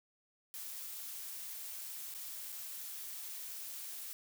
blue noise with dropouts, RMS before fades -45 dBFS, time 0.54-4.13 s, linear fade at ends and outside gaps 0 ms, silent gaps 2.14-2.148 / 2.521-2.525 s, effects none

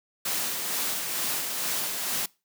white noise with tremolo, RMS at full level -28 dBFS, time 0.25-2.26 s, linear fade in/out 5 ms, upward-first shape sine, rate 2.2 Hz, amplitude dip 35%, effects noise-tail reverb RT60 0.3 s tail -24 dB re dry + high-pass 150 Hz 12 dB/octave

